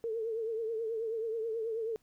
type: tone with vibrato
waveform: sine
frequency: 449.6 Hz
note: A4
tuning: 37 cents sharp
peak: -32 dBFS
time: 0.04-1.96 s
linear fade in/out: 0 ms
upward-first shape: triangle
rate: 9.3 Hz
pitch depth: 77 cents each way
effects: pink hiss -72 dBFS RMS until 2.02 s